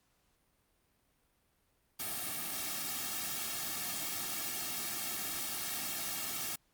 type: noise with comb filter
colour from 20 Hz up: white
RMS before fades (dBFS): -38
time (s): 1.99-6.56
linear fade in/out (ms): 10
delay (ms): 2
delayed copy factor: -0.75
effects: pink hiss -74 dBFS RMS until 6.73 s + Opus 48 kbps